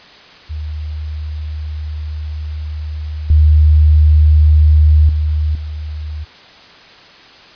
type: tone with level steps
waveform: sine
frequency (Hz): 76.3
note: D#2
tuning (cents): -33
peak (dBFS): -20 / -5 / -12 / -21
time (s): 0.49-6.25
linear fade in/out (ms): 20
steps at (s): 3.3 / 5.09 / 5.55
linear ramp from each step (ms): 2
effects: white hiss -40 dBFS RMS until 7.55 s + resampled to 11025 Hz